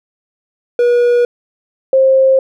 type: tone pair in turn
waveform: triangle / sine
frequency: 482.6 / 530.5 Hz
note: B4 / C5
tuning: -40 / +24 cents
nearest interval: major second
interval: 164 cents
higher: second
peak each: -6 dBFS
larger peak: neither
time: 0.79-1.25 / 1.93-2.39 s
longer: neither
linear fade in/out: 2 ms
effects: none